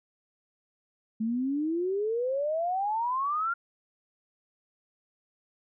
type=exponential sweep; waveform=sine; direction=up; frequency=215.7 to 1414 Hz; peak=-26 dBFS; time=1.2-3.54 s; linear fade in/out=10 ms; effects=none